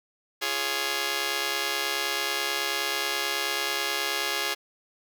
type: chord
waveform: 5% pulse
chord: Db major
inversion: first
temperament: just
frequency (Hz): 346.5 / 415.8 / 554.4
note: F4 / Ab4 / Db5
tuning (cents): -14 / +2 / 0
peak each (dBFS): -22 / -19 / -21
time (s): 0.41-4.55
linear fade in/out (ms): 20
effects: none